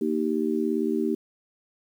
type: chord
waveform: sine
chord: Eb major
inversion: second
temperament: just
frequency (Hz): 233.3 / 311.1 / 388.9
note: Bb3 / Eb4 / G4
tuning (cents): +2 / 0 / -14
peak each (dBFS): -27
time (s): 0.01-1.15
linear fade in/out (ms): 5
effects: 9-bit